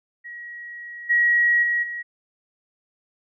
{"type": "tone with level steps", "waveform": "sine", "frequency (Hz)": 1906, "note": "A#6", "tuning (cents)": 38, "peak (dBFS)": [-34, -15, -19, -28], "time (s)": [0.24, 2.03], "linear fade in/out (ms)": 20, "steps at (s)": [1.09, 1.62, 1.82], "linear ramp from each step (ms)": 20, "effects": []}